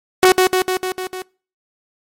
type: tone with echo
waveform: sawtooth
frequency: 370.9 Hz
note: F#4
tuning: 4 cents sharp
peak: -3 dBFS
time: 0.23-0.32 s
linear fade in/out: 0 ms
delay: 150 ms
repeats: 6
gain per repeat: -3 dB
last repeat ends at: 1.22 s
effects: noise-tail reverb RT60 0.4 s tail -25 dB re dry + MP3 64 kbps